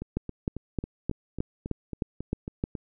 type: two click trains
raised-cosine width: 3 ms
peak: -14 / -21 dBFS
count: 9 / 11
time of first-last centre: 0.17-2.639 / 0.02-2.752 s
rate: 3.24 / 3.66 Hz
effects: none